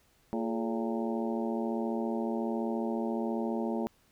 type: harmonic tone with a mistuned harmonic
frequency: 114.4 Hz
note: A#2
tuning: 32 cents flat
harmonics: 2 / 3 / 4 / 5 / 6 / 7 / 8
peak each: -32 / -36 / -38 / -40 / -42 / -43 / -44 dBFS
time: 0.33-3.87 s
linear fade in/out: 0 ms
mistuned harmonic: 4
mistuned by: -130 cents
effects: pink hiss -67 dBFS RMS until 4.11 s